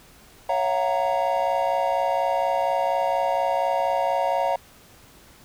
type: chord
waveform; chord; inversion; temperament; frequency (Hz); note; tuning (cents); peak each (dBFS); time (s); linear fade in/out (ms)
triangle; F# dominant seventh; second; equal with one note detuned; 554.4 / 675.8 / 740 / 932.3; C#5 / E5 / F#5 / A#5; 0 / +43 / 0 / 0; -24; 0.49-4.56; 5
effects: pink hiss -51 dBFS RMS until 5.44 s